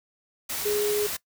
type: tone in noise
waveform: sine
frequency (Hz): 416.6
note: G#4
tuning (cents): +5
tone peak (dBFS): -23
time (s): 0.65-1.07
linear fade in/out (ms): 10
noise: white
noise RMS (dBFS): -31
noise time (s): 0.49-1.17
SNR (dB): +5
effects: noise-tail reverb RT60 0.1 s tail -20 dB re dry